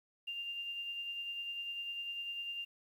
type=tone with tremolo; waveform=sine; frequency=2794 Hz; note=F7; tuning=in tune; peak=-37 dBFS; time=0.27-2.65 s; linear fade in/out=10 ms; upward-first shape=sine; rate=10 Hz; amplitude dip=35%; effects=11-bit